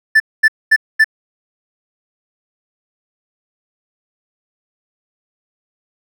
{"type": "tone bursts", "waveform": "triangle", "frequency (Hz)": 1760, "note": "A6", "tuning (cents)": 0, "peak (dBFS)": -4, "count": 4, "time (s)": [0.15, 1.044], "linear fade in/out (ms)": 10, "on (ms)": 51, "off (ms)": 230, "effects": []}